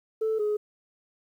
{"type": "tone pair in turn", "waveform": "sine", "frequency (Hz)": [440, 420.3], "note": ["A4", "G#4"], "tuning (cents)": [0, 21], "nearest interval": "minor second", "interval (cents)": 79, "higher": "first", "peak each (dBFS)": -22, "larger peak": "neither", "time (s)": [[0.21, 0.39], [0.39, 0.57]], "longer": "neither", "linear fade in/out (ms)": 10, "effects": ["tanh soft clip ceiling -21 dBFS", "10-bit"]}